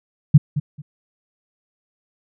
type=tone with echo; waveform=sine; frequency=146.83 Hz; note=D3; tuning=in tune; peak=-3 dBFS; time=0.34-0.38 s; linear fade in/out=10 ms; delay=220 ms; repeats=2; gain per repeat=-14 dB; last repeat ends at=0.82 s; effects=none